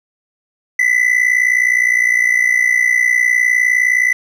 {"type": "ring-modulated tone", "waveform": "triangle", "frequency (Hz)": 2000, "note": "B6", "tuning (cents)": 21, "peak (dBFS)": -6, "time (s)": [0.79, 4.13], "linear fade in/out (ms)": 0, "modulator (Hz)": 29.8, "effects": []}